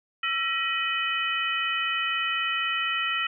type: tone cluster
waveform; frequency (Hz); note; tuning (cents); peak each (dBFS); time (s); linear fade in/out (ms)
sine; 1338 / 1903 / 2515 / 3009; E6 / A#6 / D#7 / F#7; +25 / +35 / +18 / +28; -30; 0.23-3.27; 5
effects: none